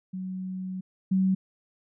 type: tone pair in turn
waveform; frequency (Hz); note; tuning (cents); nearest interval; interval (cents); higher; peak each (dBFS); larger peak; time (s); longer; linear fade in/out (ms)
sine; 186.5 / 189.21; F#3 / F#3; +14 / +39; unison; 25; second; -31 / -20; second; 0.13-0.81 / 1.11-1.35; first; 10
effects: none